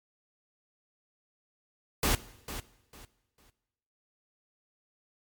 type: noise with echo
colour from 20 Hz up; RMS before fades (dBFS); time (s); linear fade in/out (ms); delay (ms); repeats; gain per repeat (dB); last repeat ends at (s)
pink; -26; 2.03-2.15; 2; 450; 3; -12; 3.5
effects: noise-tail reverb RT60 1.0 s tail -18 dB re dry + MP3 96 kbps